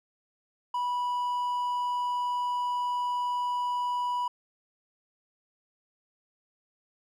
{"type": "tone", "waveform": "triangle", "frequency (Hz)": 981, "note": "B5", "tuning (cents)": -12, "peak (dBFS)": -25, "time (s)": [0.74, 4.28], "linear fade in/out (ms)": 5, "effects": []}